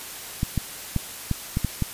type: clicks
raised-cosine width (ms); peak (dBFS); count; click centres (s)
5; -10; 7; 0.431 / 0.577 / 0.963 / 1.313 / 1.571 / 1.647 / 1.823
effects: white hiss -37 dBFS RMS until 1.93 s + resampled to 32000 Hz